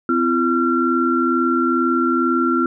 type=tone cluster; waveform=sine; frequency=256.1 / 338.3 / 1366 Hz; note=C4 / E4 / F6; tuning=-37 / +45 / -39 cents; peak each=-19 dBFS; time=0.09-2.66 s; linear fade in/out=2 ms; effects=none